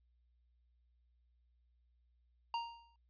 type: tone with exponential decay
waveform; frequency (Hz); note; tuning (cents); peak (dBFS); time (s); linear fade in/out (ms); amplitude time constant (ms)
square; 932.3; A#5; 0; -34; 2.54-2.96; 2; 90
effects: added 60 Hz sine -70 dBFS peak until 3.09 s + resampled to 11025 Hz